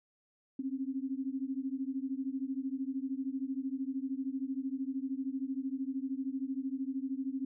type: beating tone pair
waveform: sine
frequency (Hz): 261.6 / 274.6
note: C4 / C#4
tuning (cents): 0 / -16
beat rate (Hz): 13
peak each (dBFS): -36 / -37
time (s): 0.59-7.45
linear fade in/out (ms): 5
effects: none